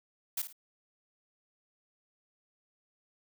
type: noise with echo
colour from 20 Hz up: blue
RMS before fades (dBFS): -33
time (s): 0.37-0.42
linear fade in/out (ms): 5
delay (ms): 54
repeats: 2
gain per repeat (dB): -10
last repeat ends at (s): 0.528
effects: none